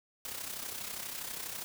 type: noise with amplitude modulation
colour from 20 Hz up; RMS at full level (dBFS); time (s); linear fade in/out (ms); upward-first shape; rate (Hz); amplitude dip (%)
white; -38; 0.25-1.64; 0; sine; 32.3; 60
effects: none